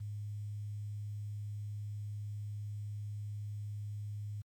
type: tone with quantisation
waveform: sine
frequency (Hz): 103.83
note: G#2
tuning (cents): 0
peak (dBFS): -38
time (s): 0-4.42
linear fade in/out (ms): 10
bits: 11
effects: MP3 96 kbps